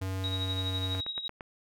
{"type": "tone with pitch glide", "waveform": "square", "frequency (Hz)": [94.7, 93.88], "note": ["F#2", "F#2"], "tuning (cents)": [41, 26], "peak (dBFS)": -32, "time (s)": [0.01, 1.01], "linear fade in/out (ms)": 10, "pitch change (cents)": -15, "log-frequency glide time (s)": [0.16, 0.74]}
{"type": "tone with tremolo", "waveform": "sine", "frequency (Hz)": 3816, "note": "A#7", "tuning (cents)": 40, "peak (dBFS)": -30, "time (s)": [0.24, 1.28], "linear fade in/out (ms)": 0, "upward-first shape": "triangle", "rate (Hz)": 12, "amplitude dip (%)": 75}
{"type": "click train", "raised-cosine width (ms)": 0.5, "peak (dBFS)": -25, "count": 5, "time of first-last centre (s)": [0.95, 1.408], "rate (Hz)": 8.73}
{"effects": []}